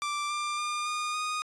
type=tone with pitch steps; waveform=sawtooth; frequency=1174.7 / 1189.7 / 1204.9 / 1220.3 / 1236 Hz; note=D6 / D6 / D6 / D#6 / D#6; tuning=0 / +22 / +44 / -34 / -12 cents; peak=-26 dBFS; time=0.02-1.42 s; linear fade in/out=0 ms; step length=280 ms; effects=resampled to 22050 Hz